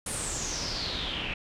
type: noise with low-pass filter sweep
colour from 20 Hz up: pink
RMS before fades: -33 dBFS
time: 0.06-1.34 s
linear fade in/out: 5 ms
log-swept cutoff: 9800 to 2600 Hz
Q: 6.8
effects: none